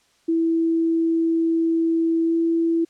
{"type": "tone with pitch glide", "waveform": "sine", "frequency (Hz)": [329, 331.7], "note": ["E4", "E4"], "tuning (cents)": [-3, 11], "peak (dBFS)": -17, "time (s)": [0.28, 2.85], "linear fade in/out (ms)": 10, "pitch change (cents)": 14, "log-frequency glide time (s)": [2.24, 2.34], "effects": ["white hiss -61 dBFS RMS until 2.89 s", "low-pass 7000 Hz 12 dB/octave"]}